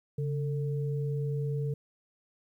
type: tone pair together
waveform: sine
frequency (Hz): 140.95 / 447.5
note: C#3 / A4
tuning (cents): +29 / +29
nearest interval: octave + minor sixth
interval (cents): 2000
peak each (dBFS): -29 / -37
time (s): 0.18-1.74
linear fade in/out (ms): 5
effects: 11-bit